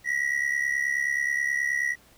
triangle ring-modulated tone, 1929 Hz, B6, 41 cents flat, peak -19 dBFS, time 0.04-1.96 s, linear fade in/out 50 ms, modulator 34.7 Hz, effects pink hiss -57 dBFS RMS until 2.17 s

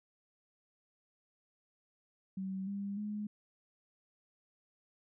sine tone with pitch steps, 190.8 / 199.82 / 209.3 Hz, G3 / G3 / G#3, -47 / +33 / +14 cents, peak -36 dBFS, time 2.37-3.27 s, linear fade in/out 5 ms, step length 300 ms, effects none

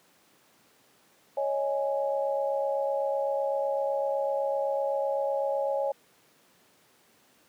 sine chord, C# suspended second, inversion none, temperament equal, 554.4 / 622.3 / 830.6 Hz, C#5 / D#5 / G#5, 0 / 0 / 0 cents, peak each -27 / -33 / -33 dBFS, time 1.37-5.92 s, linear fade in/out 5 ms, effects pink hiss -62 dBFS RMS until 7.48 s + high-pass 200 Hz 12 dB/octave

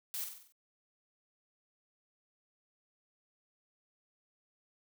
blue noise with echo, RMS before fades -39 dBFS, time 0.14-0.24 s, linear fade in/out 0 ms, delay 47 ms, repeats 6, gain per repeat -5 dB, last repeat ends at 0.522 s, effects none

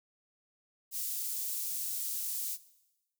white high-pass noise, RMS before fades -36 dBFS, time 0.91-2.58 s, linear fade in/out 50 ms, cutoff 6700 Hz, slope 12 dB/octave, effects noise-tail reverb RT60 1.0 s tail -18 dB re dry

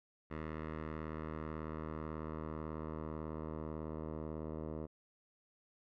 10% pulse tone with low-pass filter sweep, 78.2 Hz, D#2, 9 cents sharp, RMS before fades -43 dBFS, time 0.3-4.87 s, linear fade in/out 20 ms, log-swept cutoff 1800 to 720 Hz, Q 1.5, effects none

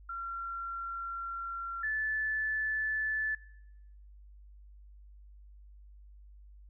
sine tone pair in turn, 1369 / 1742.6 Hz, F6 / A6, -35 / -17 cents, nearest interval major third, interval 418 cents, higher second, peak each -36 / -30 dBFS, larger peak second, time 0.09-1.83 / 1.83-3.35 s, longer first, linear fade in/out 5 ms, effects noise-tail reverb RT60 0.9 s tail -21 dB re dry + added 50 Hz sine -51 dBFS peak until 6.69 s

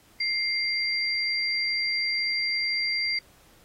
sine tone pair together, 2106 / 4728 Hz, C7 / D8, +11 / +11 cents, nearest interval octave + major second, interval 1400 cents, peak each -27 dBFS, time 0.2-3.19 s, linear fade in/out 5 ms, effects pink hiss -58 dBFS RMS until 3.64 s + AAC 48 kbps

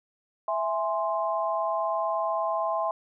sine chord, E augmented, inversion none, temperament equal, 659.3 / 830.6 / 1046.5 Hz, E5 / G#5 / B#5, 0 / 0 / 0 cents, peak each -28 / -31 / -29 dBFS, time 0.48-2.91 s, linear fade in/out 2 ms, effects none

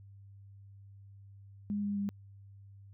sine tone with pitch steps, 205.2 / 203.1 / 201 Hz, G#3 / G#3 / G3, -21 / -38 / +44 cents, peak -31 dBFS, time 1.7-2.09 s, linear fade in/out 0 ms, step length 130 ms, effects added 99 Hz sine -51 dBFS peak until 2.93 s

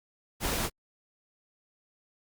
pink noise, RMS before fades -30 dBFS, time 0.4-0.7 s, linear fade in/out 50 ms, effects Opus 48 kbps

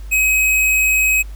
square tone, 2540 Hz, D#7, 35 cents sharp, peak -13 dBFS, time 0.11-1.23 s, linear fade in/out 20 ms, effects added 50 Hz sine -28 dBFS peak until 1.35 s + pink hiss -48 dBFS RMS until 1.35 s

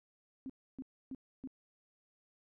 sine tone bursts, 264.2 Hz, C4, 17 cents sharp, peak -40 dBFS, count 4, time 0.46-1.474 s, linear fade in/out 0 ms, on 36 ms, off 290 ms, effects none

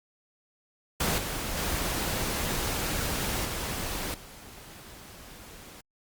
pink noise with level steps, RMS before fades -27 / -33 / -30 / -33 / -47 dBFS, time 1-5.81 s, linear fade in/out 5 ms, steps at 1.18 / 1.57 / 3.45 / 4.14 s, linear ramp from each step 2 ms, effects Opus 48 kbps

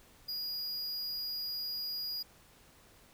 square tone, 4879 Hz, D#8, 35 cents flat, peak -36 dBFS, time 0.28-2.23 s, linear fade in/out 10 ms, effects pink hiss -61 dBFS RMS until 3.13 s

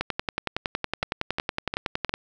two click trains, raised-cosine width 0.3 ms, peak -11 / -9 dBFS, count 4 / 24, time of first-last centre 1.03-2.094 / 0.01-2.14 s, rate 2.82 / 10.8 Hz, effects none

